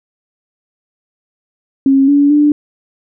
sine tone with pitch steps, 271.3 / 285.6 / 295 Hz, C#4 / D4 / D4, -37 / -48 / +8 cents, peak -6 dBFS, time 1.86-2.52 s, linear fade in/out 2 ms, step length 220 ms, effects none

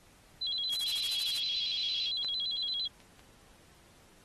sine tone with vibrato, 3651 Hz, A#7, 37 cents flat, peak -31 dBFS, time 0.41-2.88 s, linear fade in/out 10 ms, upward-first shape square, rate 8.8 Hz, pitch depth 170 cents each way
blue noise bursts, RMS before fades -38 dBFS, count 9, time 0.72-1.388 s, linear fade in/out 5 ms, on 44 ms, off 34 ms
pink band-pass noise, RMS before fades -41 dBFS, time 0.83-2.12 s, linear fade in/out 50 ms, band 2800 to 4900 Hz, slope 48 dB/octave
clicks, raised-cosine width 0.2 ms, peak -27 / -37 / -37 dBFS, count 3, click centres 2.247 / 3.003 / 3.194 s
effects pink hiss -61 dBFS RMS until 4.24 s + AAC 32 kbps

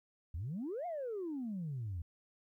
sine exponential two-way sweep, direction up then down, 72.3 to 729 to 79.7 Hz, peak -36 dBFS, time 0.34-2.02 s, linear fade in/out 5 ms, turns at 0.86 s, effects tanh soft clip ceiling -34 dBFS + 13-bit

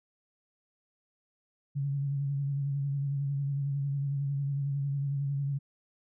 sine tone with vibrato, 140 Hz, C#3, 18 cents sharp, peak -28 dBFS, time 1.75-5.59 s, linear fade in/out 20 ms, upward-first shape sine, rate 11 Hz, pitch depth 35 cents each way, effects none

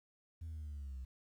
sine linear sweep, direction down, 83.3 to 62.9 Hz, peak -40 dBFS, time 0.41-1.05 s, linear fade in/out 10 ms, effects tanh soft clip ceiling -41 dBFS + 12-bit

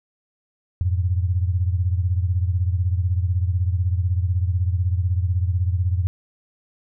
sine beating tone pair, 87.31 / 103.31 Hz, F2 / G#2, 0 / -9 cents, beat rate 16 Hz, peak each -19 / -24 dBFS, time 0.81-6.07 s, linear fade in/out 0 ms, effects none

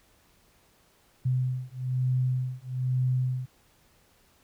sine beating tone pair, 127.2 / 128.3 Hz, C3 / C3, -48 / -34 cents, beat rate 1.1 Hz, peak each -28 dBFS, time 1.25-3.46 s, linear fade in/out 10 ms, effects pink hiss -63 dBFS RMS until 4.43 s

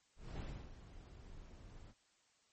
brown noise with ADSR envelope, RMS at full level -42 dBFS, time 0.16-1.94 s, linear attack 220 ms, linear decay 310 ms, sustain -13 dB, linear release 42 ms, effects white hiss -74 dBFS RMS until 2.52 s + MP3 32 kbps

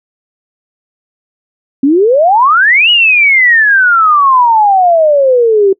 sine exponential two-way sweep, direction up then down, 261.6 to 2946 to 379.2 Hz, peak -4 dBFS, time 1.83-5.73 s, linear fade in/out 5 ms, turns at 2.9 s, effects noise-tail reverb RT60 0.1 s tail -23 dB re dry

